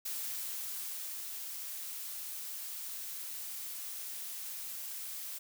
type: noise with ADSR envelope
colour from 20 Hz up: blue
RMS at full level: -38 dBFS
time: 0.05-5.39 s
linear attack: 8 ms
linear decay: 1200 ms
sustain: -4 dB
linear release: 15 ms
effects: none